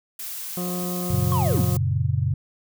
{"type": "noise", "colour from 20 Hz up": "blue", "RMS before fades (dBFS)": -33, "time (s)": [0.19, 1.77], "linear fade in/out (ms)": 5}
{"type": "harmonic tone", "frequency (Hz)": 179.1, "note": "F3", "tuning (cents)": 44, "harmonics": [1, 2, 3, 4, 6, 7], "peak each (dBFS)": [-27, -33, -37, -39, -43, -44], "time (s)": [0.57, 1.77], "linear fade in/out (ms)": 2}
{"type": "chord", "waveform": "sine", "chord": "F# major", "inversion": "none", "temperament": "equal", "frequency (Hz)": [92.5, 116.54, 138.59], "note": ["F#2", "A#2", "C#3"], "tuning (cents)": [0, 0, 0], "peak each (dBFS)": -24, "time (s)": [1.1, 2.34], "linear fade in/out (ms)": 5}
{"type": "linear sweep", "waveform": "triangle", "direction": "down", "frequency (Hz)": [1119, 113.5], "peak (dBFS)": -22, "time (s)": [1.32, 1.64], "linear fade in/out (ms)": 0}
{"effects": []}